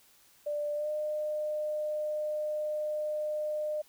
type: tone with pitch glide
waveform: sine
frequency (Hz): 590 to 606.2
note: D5 to D#5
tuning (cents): +8 to -45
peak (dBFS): -30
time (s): 0.46-3.82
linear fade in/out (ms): 10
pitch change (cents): +47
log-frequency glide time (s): 0.75-0.89
effects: white hiss -62 dBFS RMS until 3.88 s